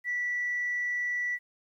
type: tone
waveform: sine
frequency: 1958 Hz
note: B6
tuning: 15 cents flat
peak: -27 dBFS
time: 0.04-1.39 s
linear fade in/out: 50 ms
effects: tanh soft clip ceiling -23 dBFS + 11-bit